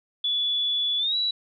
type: tone with pitch glide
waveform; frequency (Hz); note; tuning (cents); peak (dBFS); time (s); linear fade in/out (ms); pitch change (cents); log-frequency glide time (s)
sine; 3433 to 3921; A7 to B7; -43 to -13; -22; 0.24-1.31; 5; +230; 0.98-1.16
effects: none